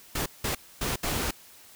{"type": "noise bursts at uneven times", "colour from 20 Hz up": "pink", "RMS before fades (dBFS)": -29, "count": 4, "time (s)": [[0.15, 0.26], [0.44, 0.55], [0.81, 0.96], [1.03, 1.31]], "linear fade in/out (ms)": 5, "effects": ["white hiss -52 dBFS RMS until 1.75 s"]}